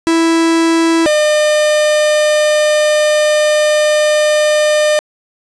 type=tone pair in turn; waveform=45% pulse; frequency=329.6 / 604.5 Hz; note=E4 / D5; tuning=0 / +50 cents; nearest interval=major seventh; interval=1050 cents; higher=second; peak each=-9 dBFS; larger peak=neither; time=0.07-1.06 / 1.06-4.99 s; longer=second; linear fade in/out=0 ms; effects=resampled to 22050 Hz + 7-bit